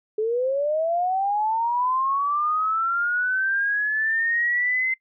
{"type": "linear sweep", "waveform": "sine", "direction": "up", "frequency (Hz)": [422.4, 2072], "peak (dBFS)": -20, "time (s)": [0.18, 4.94], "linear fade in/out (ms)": 5, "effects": ["noise-tail reverb RT60 0.1 s tail -23 dB re dry"]}